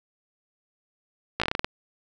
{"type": "slowing click train", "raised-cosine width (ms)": 0.3, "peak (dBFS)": -8, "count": 9, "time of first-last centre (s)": [1.4, 1.645], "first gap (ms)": 16, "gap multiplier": 1.18, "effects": []}